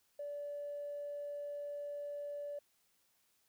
triangle tone with tanh clipping, 579 Hz, D5, 25 cents flat, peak -40 dBFS, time 0.19-2.59 s, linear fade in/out 5 ms, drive 4 dB, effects white hiss -75 dBFS RMS until 3.48 s

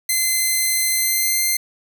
5% pulse tone with pitch glide, 2061 to 2090 Hz, C7 to C7, -27 to -2 cents, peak -7 dBFS, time 0.09-1.57 s, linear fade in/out 5 ms, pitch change +25 cents, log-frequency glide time 0.95-1.41 s, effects none

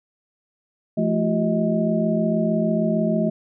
sine tone cluster, 171.4 / 217.9 / 346 / 381.6 / 631 Hz, F3 / A3 / F4 / G4 / D#5, -32 / -17 / -16 / -47 / +24 cents, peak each -24 / -21 / -29 / -30 / -24 dBFS, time 0.97-3.3 s, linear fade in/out 10 ms, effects none

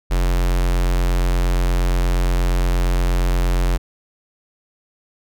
square tone with notch filter, 44.26 Hz, F1, 24 cents sharp, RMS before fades -17 dBFS, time 0.1-3.78 s, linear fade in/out 20 ms, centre 180 Hz, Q 1.8, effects none

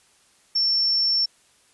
sine tone, 5420 Hz, E8, 47 cents sharp, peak -18 dBFS, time 0.55-1.26 s, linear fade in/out 10 ms, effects white hiss -59 dBFS RMS until 1.73 s + resampled to 24000 Hz

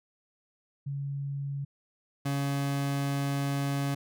sine / 30% pulse tone pair in turn, 140 / 140 Hz, C#3 / C#3, +18 / +18 cents, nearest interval unison, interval 0 cents, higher neither, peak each -31 / -25 dBFS, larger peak second, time 0.86-1.65 / 2.25-3.95 s, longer second, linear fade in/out 10 ms, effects none

